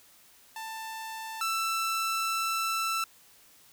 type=tone pair in turn; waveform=sawtooth; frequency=888 / 1330.5 Hz; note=A5 / E6; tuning=+16 / +16 cents; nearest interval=perfect fifth; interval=700 cents; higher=second; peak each=-33 / -24 dBFS; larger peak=second; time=0.56-1.41 / 1.41-3.04 s; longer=second; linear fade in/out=2 ms; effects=white hiss -58 dBFS RMS until 3.72 s